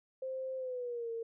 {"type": "tone with pitch glide", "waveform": "sine", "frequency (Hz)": [523.3, 458.2], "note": ["C5", "A#4"], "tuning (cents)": [0, -30], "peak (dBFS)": -36, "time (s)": [0.22, 1.23], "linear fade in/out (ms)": 5, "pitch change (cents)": -230, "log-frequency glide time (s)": [0.57, 1.11], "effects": []}